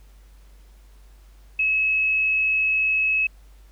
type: tone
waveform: sine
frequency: 2577 Hz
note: E7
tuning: 40 cents flat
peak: -18 dBFS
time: 1.59-3.27 s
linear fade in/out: 5 ms
effects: added 49 Hz sine -46 dBFS peak until 3.71 s + pink hiss -60 dBFS RMS until 3.71 s